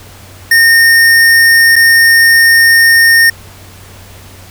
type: tone with dropouts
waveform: square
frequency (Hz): 1834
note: A#6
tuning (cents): -29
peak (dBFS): -4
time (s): 0.51-3.3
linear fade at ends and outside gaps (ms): 5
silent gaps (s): 1.758-1.762
effects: added 94 Hz sine -35 dBFS peak until 4.5 s + pink hiss -36 dBFS RMS until 4.5 s